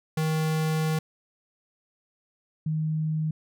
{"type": "tone pair in turn", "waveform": ["square", "sine"], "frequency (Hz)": [157.4, 156.31], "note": ["D#3", "D#3"], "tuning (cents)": [20, 8], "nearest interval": "unison", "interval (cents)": 12, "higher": "first", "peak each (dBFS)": -24, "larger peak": "neither", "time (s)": [[0.17, 0.99], [2.66, 3.31]], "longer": "first", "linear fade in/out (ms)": 5, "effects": []}